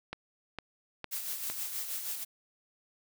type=click train; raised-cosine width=0.3 ms; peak=-21 dBFS; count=4; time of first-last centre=0.13-1.5 s; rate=2.19 Hz
type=noise with tremolo; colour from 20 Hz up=blue; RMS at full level=-35 dBFS; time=1.11-2.25 s; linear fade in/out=20 ms; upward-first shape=sine; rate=6.3 Hz; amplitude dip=50%
effects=none